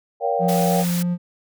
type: chord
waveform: sine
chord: G half-diminished seventh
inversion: first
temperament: just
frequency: 470.4 / 564.5 / 705.6 / 784 Hz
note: Bb4 / Db5 / F5 / G5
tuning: +16 / +31 / +18 / 0 cents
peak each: -24 dBFS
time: 0.2-0.85 s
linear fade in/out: 50 ms
type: tone with vibrato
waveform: triangle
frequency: 175.3 Hz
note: F3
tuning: 7 cents sharp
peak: -17 dBFS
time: 0.39-1.18 s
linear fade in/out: 50 ms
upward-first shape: sine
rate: 3.2 Hz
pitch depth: 8 cents each way
type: band-stop noise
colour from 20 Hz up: white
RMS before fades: -30 dBFS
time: 0.48-1.03 s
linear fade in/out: 10 ms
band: 170 to 840 Hz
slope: 24 dB/octave
effects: none